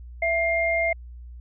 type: tone pair together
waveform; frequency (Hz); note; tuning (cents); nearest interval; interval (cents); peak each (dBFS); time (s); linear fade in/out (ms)
sine; 666 / 2114; E5 / C7; +18 / +17; octave + minor sixth; 1999; -23; 0.22-0.93; 5
effects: added 60 Hz sine -38 dBFS peak until 1.4 s